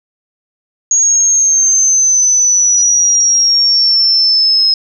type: exponential sweep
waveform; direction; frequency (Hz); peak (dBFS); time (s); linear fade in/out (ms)
sine; down; 6645 to 5130; -7; 0.91-4.74; 2
effects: none